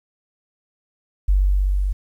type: tone with level ramp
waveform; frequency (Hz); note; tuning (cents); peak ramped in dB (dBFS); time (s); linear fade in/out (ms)
sine; 47.96; G1; -37; -12 to -18; 1.28-1.93; 10
effects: 9-bit